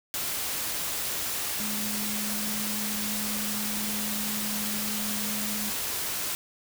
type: tone in noise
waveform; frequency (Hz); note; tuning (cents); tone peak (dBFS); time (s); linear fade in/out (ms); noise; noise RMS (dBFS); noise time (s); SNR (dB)
sine; 210.5; G#3; +24; -34; 1.6-5.7; 0; white; -31; 0.14-6.35; -6
effects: none